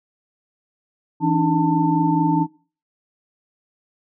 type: tone cluster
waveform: sine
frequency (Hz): 165 / 283.7 / 308.3 / 892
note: E3 / C#4 / D#4 / A5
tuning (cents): +2 / +40 / -16 / +23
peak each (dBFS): -21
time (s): 1.2-2.47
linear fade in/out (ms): 50
effects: noise-tail reverb RT60 0.4 s tail -21 dB re dry